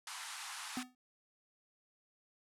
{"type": "band-pass noise", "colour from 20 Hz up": "pink", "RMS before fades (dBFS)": -46, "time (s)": [0.07, 0.83], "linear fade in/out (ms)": 2, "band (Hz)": [840, 11000], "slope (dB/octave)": 48}
{"type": "tone with exponential decay", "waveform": "square", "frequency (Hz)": 251.7, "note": "B3", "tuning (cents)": 33, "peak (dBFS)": -35, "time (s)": [0.77, 0.95], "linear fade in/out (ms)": 2, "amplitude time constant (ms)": 38}
{"effects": []}